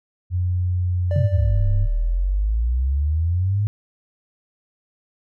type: tone with pitch glide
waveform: sine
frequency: 89.9 to 100.33 Hz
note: F#2 to G2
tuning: -49 to +41 cents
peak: -18 dBFS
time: 0.3-1.88 s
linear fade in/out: 50 ms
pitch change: +190 cents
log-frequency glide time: 1.16-1.36 s
type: tone with exponential decay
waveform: triangle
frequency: 587.3 Hz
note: D5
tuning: in tune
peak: -23 dBFS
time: 1.11-2.59 s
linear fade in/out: 1 ms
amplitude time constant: 320 ms
type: exponential two-way sweep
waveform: sine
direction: down then up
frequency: 146.83 to 32.7 to 106.4 Hz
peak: -17 dBFS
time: 1.16-3.67 s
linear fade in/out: 0 ms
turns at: 1.67 s
effects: none